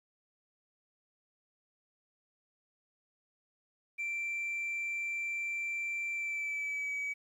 sine tone with pitch glide, 2349 to 2278 Hz, D7 to C#7, 0 to +47 cents, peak -31 dBFS, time 3.98-7.14 s, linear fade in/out 20 ms, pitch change -53 cents, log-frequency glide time 6.12-6.93 s, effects tanh soft clip ceiling -32 dBFS + 11-bit

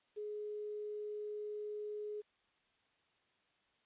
sine tone with quantisation, 420 Hz, G#4, 19 cents sharp, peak -40 dBFS, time 0.16-2.22 s, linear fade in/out 20 ms, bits 11, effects white hiss -75 dBFS RMS until 3.85 s + resampled to 8000 Hz

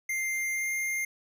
square tone with pitch glide, 2099 to 2112 Hz, C7 to C7, +5 to +16 cents, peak -29 dBFS, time 0.09-1.05 s, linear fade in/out 5 ms, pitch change +11 cents, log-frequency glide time 0.5-0.7 s, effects none

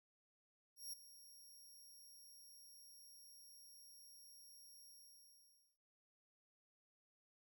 15% pulse tone with ADSR envelope, 5588 Hz, F8, in tune, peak -39 dBFS, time 0.76-5.78 s, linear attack 170 ms, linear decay 8 ms, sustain -15 dB, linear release 890 ms, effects none

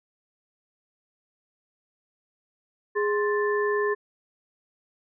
sine tone cluster, 414.4 / 1050 / 1762 Hz, G#4 / C6 / A6, -4 / +6 / +2 cents, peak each -23 / -30 / -30 dBFS, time 2.95-3.95 s, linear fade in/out 20 ms, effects none

